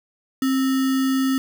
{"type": "tone with sample-and-hold", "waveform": "sine", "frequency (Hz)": 265.4, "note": "C4", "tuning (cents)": 25, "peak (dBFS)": -17, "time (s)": [0.42, 1.38], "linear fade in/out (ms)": 2, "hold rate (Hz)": 1575, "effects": []}